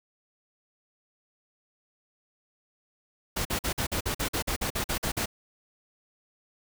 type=noise bursts; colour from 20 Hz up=pink; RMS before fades=-29 dBFS; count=14; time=3.36-5.259 s; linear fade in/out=10 ms; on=92 ms; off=47 ms; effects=none